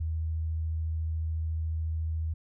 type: tone with vibrato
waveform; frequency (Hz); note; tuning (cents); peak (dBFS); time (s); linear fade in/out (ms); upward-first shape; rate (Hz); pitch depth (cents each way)
sine; 80; D#2; +49; -28; 0-2.34; 10; sine; 14; 9
effects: none